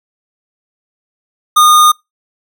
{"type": "tone", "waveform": "square", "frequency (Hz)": 1225, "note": "D#6", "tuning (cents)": -27, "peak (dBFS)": -5, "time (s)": [1.56, 1.92], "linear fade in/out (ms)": 10, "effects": ["noise-tail reverb RT60 0.2 s tail -26 dB re dry"]}